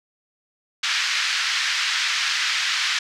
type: band-pass noise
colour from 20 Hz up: pink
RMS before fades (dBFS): -23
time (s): 0.83-2.99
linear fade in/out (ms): 5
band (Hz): 1500 to 5600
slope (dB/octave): 24
effects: none